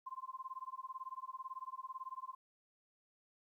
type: tone with tremolo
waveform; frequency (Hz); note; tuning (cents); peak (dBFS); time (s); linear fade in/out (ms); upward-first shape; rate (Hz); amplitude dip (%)
sine; 1046.5; C6; 0; -40; 0.06-2.35; 10; sine; 18; 100
effects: 13-bit